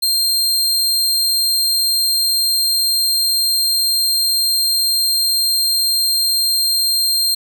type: tone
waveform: sawtooth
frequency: 4186 Hz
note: C8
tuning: in tune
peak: -11 dBFS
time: 0.02-7.35 s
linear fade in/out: 10 ms
effects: none